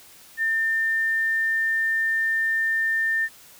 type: tone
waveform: sine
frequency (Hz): 1800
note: A6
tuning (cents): +39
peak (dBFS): -20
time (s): 0.37-3.29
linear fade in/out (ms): 50
effects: white hiss -49 dBFS RMS until 3.59 s